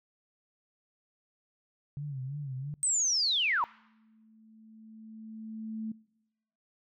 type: tone with vibrato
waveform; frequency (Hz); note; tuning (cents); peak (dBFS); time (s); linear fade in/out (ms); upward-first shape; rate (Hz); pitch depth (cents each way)
sine; 137.9; C#3; -9; -34; 1.97-2.74; 0; sine; 3; 120
type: linear sweep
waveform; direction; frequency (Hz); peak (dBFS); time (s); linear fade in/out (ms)
sine; down; 8372 to 880; -25; 2.83-3.64; 0
type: tone with exponential growth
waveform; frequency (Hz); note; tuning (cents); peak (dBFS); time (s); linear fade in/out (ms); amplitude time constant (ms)
sine; 220; A3; 0; -33; 3.34-5.92; 5; 560
effects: noise-tail reverb RT60 0.9 s tail -24 dB re dry